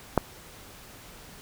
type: click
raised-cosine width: 1 ms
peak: -5 dBFS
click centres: 0.177 s
effects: pink hiss -48 dBFS RMS until 1.41 s